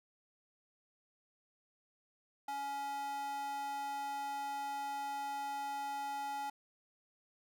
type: tone with high-pass filter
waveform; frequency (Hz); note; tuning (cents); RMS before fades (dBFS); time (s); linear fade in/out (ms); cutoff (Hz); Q
square; 280; C#4; +18; -40; 2.48-6.5; 5; 730; 9.6
effects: none